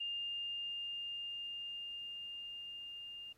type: tone with level ramp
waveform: sine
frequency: 2810 Hz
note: F7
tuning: 10 cents sharp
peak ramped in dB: -37 to -46 dBFS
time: 0-3.33 s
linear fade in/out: 10 ms
effects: pink hiss -73 dBFS RMS until 3.37 s + AAC 48 kbps